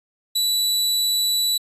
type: tone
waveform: sawtooth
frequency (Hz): 3949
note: B7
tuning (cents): -1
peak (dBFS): -15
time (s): 0.35-1.58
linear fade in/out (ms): 10
effects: resampled to 32000 Hz